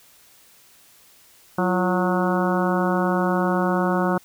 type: harmonic tone with a mistuned harmonic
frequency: 182.8 Hz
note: F#3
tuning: 21 cents flat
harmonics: 1 / 2 / 3 / 4 / 5 / 6 / 7 / 8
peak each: -22 / -25 / -27 / -28 / -29 / -30 / -30 / -31 dBFS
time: 1.58-4.18 s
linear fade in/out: 5 ms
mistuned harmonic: 2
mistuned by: -76 cents
effects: white hiss -53 dBFS RMS until 4.24 s